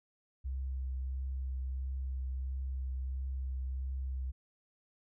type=tone with vibrato; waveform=sine; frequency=65.41 Hz; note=C2; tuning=in tune; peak=-34 dBFS; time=0.44-4.32 s; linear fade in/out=20 ms; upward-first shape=triangle; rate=1.5 Hz; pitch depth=19 cents each way; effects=none